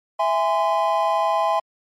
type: chord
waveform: triangle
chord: E augmented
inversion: none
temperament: just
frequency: 659.3 / 824.1 / 1030.1 Hz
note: E5 / G#5 / B#5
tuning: 0 / -14 / -27 cents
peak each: -20 dBFS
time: 0.19-1.6 s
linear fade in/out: 10 ms
effects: MP3 64 kbps